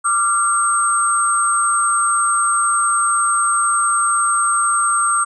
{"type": "tone cluster", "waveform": "sine", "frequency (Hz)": [1179, 1379, 8390], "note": ["D6", "F6", "C9"], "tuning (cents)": [6, -22, 4], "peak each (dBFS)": -18, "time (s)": [0.04, 5.25], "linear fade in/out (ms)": 20, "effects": []}